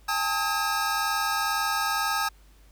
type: tone cluster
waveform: square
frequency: 808 / 890 / 1268 / 1627 / 5410 Hz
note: G#5 / A5 / D#6 / G#6 / E8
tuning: -48 / +20 / +32 / -36 / +44 cents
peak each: -33 / -32 / -29 / -31 / -37 dBFS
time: 0.08-2.29 s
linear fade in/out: 10 ms
effects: added 50 Hz sine -52 dBFS peak until 2.71 s + pink hiss -61 dBFS RMS until 2.71 s